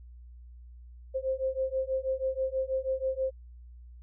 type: beating tone pair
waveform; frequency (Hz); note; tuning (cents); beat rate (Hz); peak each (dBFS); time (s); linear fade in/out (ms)
sine; 523.3 / 529.5; C5 / C5; 0 / +21; 6.2; -31; 1.14-3.31; 20
effects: added 60 Hz sine -46 dBFS peak until 4.02 s